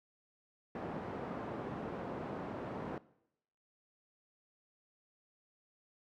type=band-pass noise; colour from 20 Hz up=pink; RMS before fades=-42 dBFS; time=0.75-2.98 s; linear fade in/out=2 ms; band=160 to 970 Hz; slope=12 dB/octave; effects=noise-tail reverb RT60 0.8 s tail -20 dB re dry